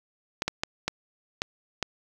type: clicks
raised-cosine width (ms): 0.2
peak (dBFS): -9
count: 6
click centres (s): 0.421 / 0.48 / 0.635 / 0.88 / 1.419 / 1.827
effects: 8-bit